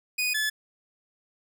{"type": "tone pair in turn", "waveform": "sawtooth", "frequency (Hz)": [2480, 1724.5], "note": ["D#7", "A6"], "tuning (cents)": [-6, -35], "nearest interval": "tritone", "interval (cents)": 629, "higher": "first", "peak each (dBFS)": -21, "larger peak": "neither", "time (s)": [[0.18, 0.34], [0.34, 0.5]], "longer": "neither", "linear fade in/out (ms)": 10, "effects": []}